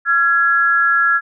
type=tone pair together; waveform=sine; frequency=1370.3 / 1673 Hz; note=F6 / G#6; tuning=-33 / +12 cents; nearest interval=minor third; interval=345 cents; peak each=-14 dBFS; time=0.05-1.21 s; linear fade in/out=50 ms; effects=none